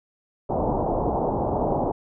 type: low-pass noise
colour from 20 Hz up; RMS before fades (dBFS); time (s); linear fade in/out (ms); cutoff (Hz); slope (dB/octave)
white; -24; 0.49-1.92; 10; 890; 48
effects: none